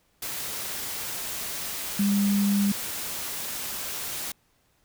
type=tone in noise; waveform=sine; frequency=201.3 Hz; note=G3; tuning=46 cents sharp; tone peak=-20 dBFS; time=1.99-2.72 s; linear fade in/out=5 ms; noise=white; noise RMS=-33 dBFS; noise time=0.22-4.32 s; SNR=+10 dB; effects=pink hiss -67 dBFS RMS until 4.84 s